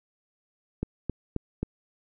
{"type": "click train", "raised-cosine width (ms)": 3, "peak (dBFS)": -15, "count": 4, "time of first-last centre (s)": [0.83, 1.63], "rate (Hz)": 3.75, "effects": []}